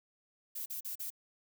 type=noise bursts; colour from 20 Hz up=violet; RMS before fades=-40 dBFS; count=4; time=0.55-1.104 s; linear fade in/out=10 ms; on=110 ms; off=38 ms; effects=none